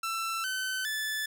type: tone with pitch steps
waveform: sawtooth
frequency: 1337 / 1524 / 1742 Hz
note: E6 / G6 / A6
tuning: +24 / -49 / -18 cents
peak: -27 dBFS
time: 0.03-1.26 s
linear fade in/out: 5 ms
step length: 410 ms
effects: 10-bit